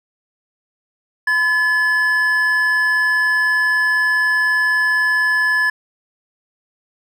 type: tone pair together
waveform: triangle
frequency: 1011.8 / 1718 Hz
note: B5 / A6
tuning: +42 / -42 cents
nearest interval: major sixth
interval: 916 cents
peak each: -23 / -12 dBFS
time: 1.27-5.7 s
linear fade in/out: 5 ms
effects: none